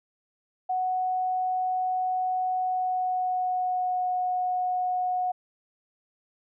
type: tone with pitch glide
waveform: sine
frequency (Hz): 740 to 730.7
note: F#5 to F#5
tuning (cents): 0 to -22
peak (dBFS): -24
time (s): 0.69-5.32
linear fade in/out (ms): 10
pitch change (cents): -22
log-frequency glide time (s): 2.59-4.07
effects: none